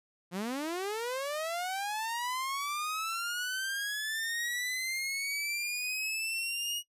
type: linear sweep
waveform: sawtooth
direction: up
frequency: 168.4 to 2893 Hz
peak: -29 dBFS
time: 0.31-6.83 s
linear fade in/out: 50 ms
effects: noise-tail reverb RT60 0.1 s tail -20 dB re dry + resampled to 32000 Hz